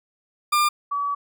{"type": "tone pair in turn", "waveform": ["40% pulse", "sine"], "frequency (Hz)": [1198, 1141.5], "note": ["D6", "D6"], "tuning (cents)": [34, -50], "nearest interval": "minor second", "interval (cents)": 84, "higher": "first", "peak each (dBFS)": [-16, -22], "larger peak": "first", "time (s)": [[0.52, 0.69], [0.91, 1.15]], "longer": "second", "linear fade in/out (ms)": 10, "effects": []}